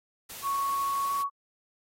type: noise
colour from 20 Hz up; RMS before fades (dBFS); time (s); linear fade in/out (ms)
white; -42; 0.29-1.23; 10
type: tone with pitch glide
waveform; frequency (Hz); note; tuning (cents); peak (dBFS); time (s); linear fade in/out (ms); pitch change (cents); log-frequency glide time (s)
sine; 1108.7 to 1118.3; C#6 to C#6; 0 to +15; -26; 0.42-1.3; 50; +15; 1.06-1.13
effects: AAC 48 kbps